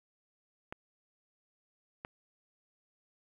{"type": "clicks", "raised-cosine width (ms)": 0.5, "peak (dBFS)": -25, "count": 2, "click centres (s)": [0.725, 2.049], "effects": ["10-bit"]}